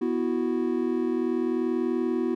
triangle chord, B suspended fourth, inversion none, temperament equal, 246.9 / 329.6 / 370 Hz, B3 / E4 / F#4, 0 / 0 / 0 cents, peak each -26 dBFS, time 0.01-2.35 s, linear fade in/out 10 ms, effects none

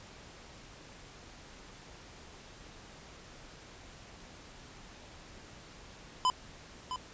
square tone with echo, 1010 Hz, B5, 39 cents sharp, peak -25 dBFS, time 6.25-6.3 s, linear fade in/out 0 ms, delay 660 ms, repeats 1, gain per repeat -10 dB, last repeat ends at 6.96 s, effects pink hiss -52 dBFS RMS until 7.13 s + resampled to 16000 Hz

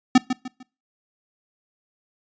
square tone with echo, 254.6 Hz, C4, 47 cents flat, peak -10 dBFS, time 0.15-0.18 s, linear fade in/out 5 ms, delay 150 ms, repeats 3, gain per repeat -10 dB, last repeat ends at 0.63 s, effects noise-tail reverb RT60 0.3 s tail -22 dB re dry + resampled to 16000 Hz

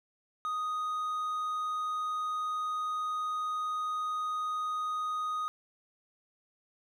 triangle tone, 1244.5 Hz, D#6, in tune, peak -29 dBFS, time 0.45-5.48 s, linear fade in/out 0 ms, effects none

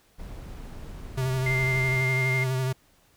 brown noise, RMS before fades -39 dBFS, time 0.18-2.04 s, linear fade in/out 20 ms
square tone with vibrato, 130.1 Hz, C3, 9 cents flat, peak -25 dBFS, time 1.17-2.73 s, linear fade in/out 10 ms, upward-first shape sine, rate 12 Hz, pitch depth 30 cents each way
sine tone with pitch glide, 2093 to 2110 Hz, C7 to C7, 0 to +14 cents, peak -25 dBFS, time 1.46-2.44 s, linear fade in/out 5 ms, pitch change +14 cents, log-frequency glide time 1.69-2.22 s
effects pink hiss -62 dBFS RMS until 3.16 s

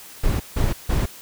brown noise bursts, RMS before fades -19 dBFS, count 3, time 0.23-1.06 s, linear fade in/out 10 ms, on 170 ms, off 160 ms, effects white hiss -42 dBFS RMS until 1.21 s

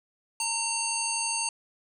harmonic tone, 912 Hz, A#5, 38 cents flat, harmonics 1 / 3 / 5 / 7 / 9 / 10, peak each -34 / -34 / -34 / -34 / -34 / -34 dBFS, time 0.4-1.49 s, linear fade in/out 2 ms
blue noise with exponential decay, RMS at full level -44 dBFS, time 0.41-0.5 s, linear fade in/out 0 ms, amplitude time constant 19 ms
effects none

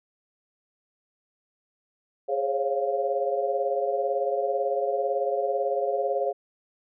sine chord, Db major seventh, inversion second, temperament equal with one note detuned, 415.3 / 536.4 / 554.4 / 698.5 Hz, Ab4 / C5 / Db5 / F5, 0 / +43 / 0 / 0 cents, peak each -29 dBFS, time 2.28-6.33 s, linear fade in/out 20 ms, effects none

